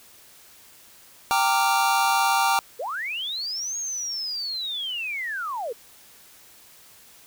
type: chord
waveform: square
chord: G minor seventh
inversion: none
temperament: equal with one note detuned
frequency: 784 / 920.6 / 1174.7 / 1396.9 Hz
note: G5 / Bb5 / D6 / F6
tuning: 0 / -22 / 0 / 0 cents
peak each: -24 / -24 / -27 / -28 dBFS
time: 1.31-2.59 s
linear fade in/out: 0 ms
type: linear two-way sweep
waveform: sine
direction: up then down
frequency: 420.7 to 6610 to 420.7 Hz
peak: -27 dBFS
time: 2.79-5.73 s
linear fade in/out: 10 ms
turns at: 3.77 s
effects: white hiss -51 dBFS RMS until 7.26 s